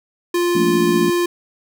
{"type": "tone", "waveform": "square", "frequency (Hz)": 349.3, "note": "F4", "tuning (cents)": 0, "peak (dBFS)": -16, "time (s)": [0.34, 1.26], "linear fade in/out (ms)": 5}
{"type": "chord", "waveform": "sine", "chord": "Bb major seventh", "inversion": "second", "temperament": "just", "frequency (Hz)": [174.81, 218.5, 233.1, 291.4], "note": ["F3", "A3", "Bb3", "D4"], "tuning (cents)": [2, -12, 0, -13], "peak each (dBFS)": -22, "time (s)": [0.55, 1.1], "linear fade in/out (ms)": 5}
{"effects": []}